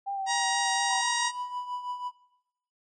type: tone with vibrato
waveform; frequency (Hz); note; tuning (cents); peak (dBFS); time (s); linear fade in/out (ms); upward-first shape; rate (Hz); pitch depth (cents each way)
sine; 784; G5; 0; -29; 0.06-1.02; 20; sine; 4.2; 28
type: harmonic tone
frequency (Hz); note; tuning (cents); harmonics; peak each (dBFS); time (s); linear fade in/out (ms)
947; A#5; +27; 1 / 2 / 3 / 4 / 5 / 6 / 7 / 8 / 9; -30 / -32 / -39 / -35 / -38 / -36 / -39 / -42 / -39; 0.26-1.32; 50
type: noise with exponential decay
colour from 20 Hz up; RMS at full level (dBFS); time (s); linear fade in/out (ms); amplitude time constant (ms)
violet; -41; 0.66-1.35; 1; 150
type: tone with tremolo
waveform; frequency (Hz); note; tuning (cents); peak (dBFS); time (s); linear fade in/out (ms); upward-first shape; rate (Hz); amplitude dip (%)
triangle; 987.8; B5; 0; -28; 0.88-2.12; 50; triangle; 6.1; 70
effects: noise-tail reverb RT60 0.8 s tail -18 dB re dry + resampled to 22050 Hz